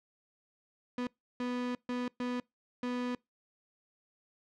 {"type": "tone bursts at uneven times", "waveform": "35% pulse", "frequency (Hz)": 246.9, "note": "B3", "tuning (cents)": 0, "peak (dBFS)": -31, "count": 5, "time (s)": [[0.98, 1.07], [1.4, 1.75], [1.89, 2.08], [2.2, 2.4], [2.83, 3.15]], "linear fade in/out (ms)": 2, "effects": ["noise-tail reverb RT60 0.2 s tail -25 dB re dry", "low-pass 4000 Hz 12 dB/octave"]}